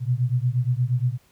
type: beating tone pair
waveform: sine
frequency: 120.7 / 129.2 Hz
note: B2 / C3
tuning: -39 / -21 cents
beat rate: 8.5 Hz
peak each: -22 / -23 dBFS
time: 0-1.18 s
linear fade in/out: 50 ms
effects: pink hiss -60 dBFS RMS until 1.31 s